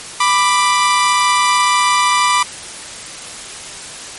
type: tone pair together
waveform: sawtooth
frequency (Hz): 990 / 1181.4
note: B5 / D6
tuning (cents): +4 / +10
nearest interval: minor third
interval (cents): 306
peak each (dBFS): -10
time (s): 0.2-2.43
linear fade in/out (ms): 5
effects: white hiss -30 dBFS RMS until 4.18 s + MP3 48 kbps